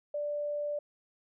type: tone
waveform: sine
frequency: 587.3 Hz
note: D5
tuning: in tune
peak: -31 dBFS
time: 0.14-0.79 s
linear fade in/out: 5 ms
effects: none